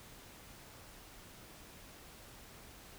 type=silence; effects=pink hiss -55 dBFS RMS until 2.98 s